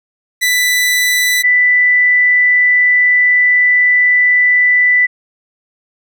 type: tone pair in turn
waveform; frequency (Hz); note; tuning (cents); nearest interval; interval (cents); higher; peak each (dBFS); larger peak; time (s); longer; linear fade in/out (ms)
sawtooth / sine; 1984 / 1984; B6 / B6; +7 / +7; unison; 0; neither; -7; neither; 0.41-1.43 / 1.43-5.07; second; 20
effects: none